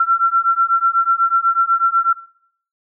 sine beating tone pair, 1352 / 1360.1 Hz, E6 / F6, +43 / -46 cents, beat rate 8.1 Hz, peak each -15 dBFS, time 0-2.13 s, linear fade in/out 5 ms, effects noise-tail reverb RT60 0.6 s tail -19 dB re dry

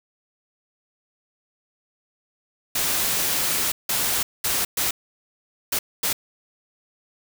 white noise bursts at uneven times, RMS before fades -23 dBFS, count 6, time 2.75-3.72 / 3.89-4.23 / 4.44-4.65 / 4.77-4.91 / 5.72-5.79 / 6.03-6.13 s, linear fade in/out 5 ms, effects none

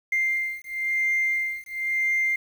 sine beating tone pair, 2098 / 2098.98 Hz, C7 / C7, +4 / +5 cents, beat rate 0.98 Hz, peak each -25 dBFS, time 0.12-2.36 s, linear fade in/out 5 ms, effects tanh soft clip ceiling -16 dBFS + 8-bit

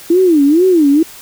sine tone with vibrato, 324.3 Hz, E4, 28 cents flat, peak -6 dBFS, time 0.1-1.03 s, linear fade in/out 5 ms, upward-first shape sine, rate 2.2 Hz, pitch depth 260 cents each way, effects white hiss -35 dBFS RMS until 1.21 s

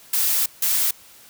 blue noise bursts at uneven times, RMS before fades -20 dBFS, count 2, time 0.13-0.46 / 0.62-0.91 s, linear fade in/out 5 ms, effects white hiss -48 dBFS RMS until 1.29 s

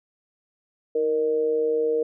sine tone with amplitude modulation, 466.2 Hz, A#4, in tune, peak -17 dBFS, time 0.95-2.03 s, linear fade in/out 5 ms, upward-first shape sine, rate 148 Hz, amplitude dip 60%, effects none

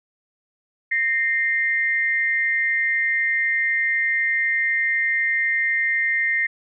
sine tone pair together, 1840 / 2092 Hz, A#6 / C7, -23 / -1 cents, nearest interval major second, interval 222 cents, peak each -21 dBFS, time 0.91-6.47 s, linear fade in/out 10 ms, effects none

